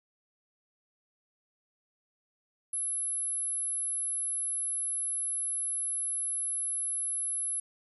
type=tone; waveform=sine; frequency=11000 Hz; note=F9; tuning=27 cents flat; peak=-29 dBFS; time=2.73-7.6 s; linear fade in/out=5 ms; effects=tanh soft clip ceiling -25 dBFS